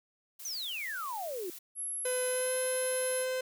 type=noise; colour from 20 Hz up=blue; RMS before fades=-46 dBFS; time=0.39-1.59 s; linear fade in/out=10 ms
type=exponential sweep; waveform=sine; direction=down; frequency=6290 to 339.4 Hz; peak=-35 dBFS; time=0.45-1.5 s; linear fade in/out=2 ms
type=tone; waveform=sine; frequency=11175 Hz; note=F9; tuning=in tune; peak=-34 dBFS; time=1.75-3.26 s; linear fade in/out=50 ms
type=tone with pitch glide; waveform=45% pulse; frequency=506 to 514.3 Hz; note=B4 to C5; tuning=+42 to -30 cents; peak=-31 dBFS; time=2.05-3.41 s; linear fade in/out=5 ms; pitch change=+28 cents; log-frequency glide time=2.27-2.55 s
effects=none